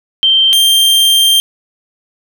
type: tone pair in turn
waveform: sine / 45% pulse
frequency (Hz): 3136 / 3171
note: G7 / G7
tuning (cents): 0 / +19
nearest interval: unison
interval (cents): 19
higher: second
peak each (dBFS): -6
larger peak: neither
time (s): 0.23-0.53 / 0.53-1.4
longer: second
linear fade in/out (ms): 0
effects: none